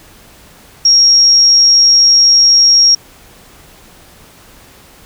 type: tone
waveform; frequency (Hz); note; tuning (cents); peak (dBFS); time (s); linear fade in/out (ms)
sine; 5588; F8; 0; -4; 0.85-2.95; 5
effects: pink hiss -41 dBFS RMS until 5.05 s